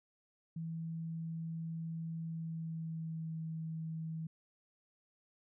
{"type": "tone with pitch glide", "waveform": "sine", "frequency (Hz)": [163.6, 160.88], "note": ["E3", "E3"], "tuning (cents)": [-13, -42], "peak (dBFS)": -38, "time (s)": [0.56, 4.27], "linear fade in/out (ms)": 5, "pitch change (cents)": -29, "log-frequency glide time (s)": [2.24, 3.4], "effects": []}